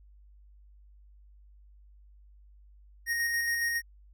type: tone with tremolo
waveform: square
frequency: 1864.7 Hz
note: A#6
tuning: in tune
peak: -27 dBFS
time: 3.06-3.82 s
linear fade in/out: 50 ms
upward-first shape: square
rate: 7.2 Hz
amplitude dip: 25%
effects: added 50 Hz sine -53 dBFS peak until 4.13 s